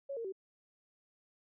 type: tone with pitch steps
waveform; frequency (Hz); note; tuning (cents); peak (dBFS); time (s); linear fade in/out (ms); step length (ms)
sine; 554 / 460.5 / 382.8; C#5 / A#4 / G4; -1 / -21 / -41; -37; 0.09-0.324; 10; 78
effects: none